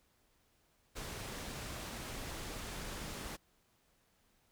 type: low-pass noise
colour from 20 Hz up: pink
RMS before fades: -44 dBFS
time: 0.95-3.37 s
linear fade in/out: 20 ms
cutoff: 11000 Hz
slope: 12 dB/octave
effects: pink hiss -73 dBFS RMS until 4.51 s